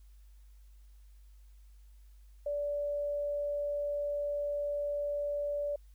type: tone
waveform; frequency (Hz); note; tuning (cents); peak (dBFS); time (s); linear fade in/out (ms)
sine; 580; D5; -22; -31; 2.46-5.76; 5
effects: added 50 Hz sine -53 dBFS peak until 5.94 s + white hiss -73 dBFS RMS until 5.94 s